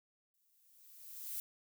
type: noise with exponential growth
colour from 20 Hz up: violet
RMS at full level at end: -40 dBFS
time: 0.34-1.4 s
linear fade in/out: 1 ms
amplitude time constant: 230 ms
effects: none